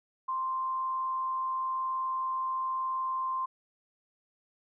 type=tone with frequency modulation; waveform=sine; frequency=1046.5 Hz; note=C6; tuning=in tune; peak=-29 dBFS; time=0.28-3.46 s; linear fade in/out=10 ms; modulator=94.9 Hz; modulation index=0.24; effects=none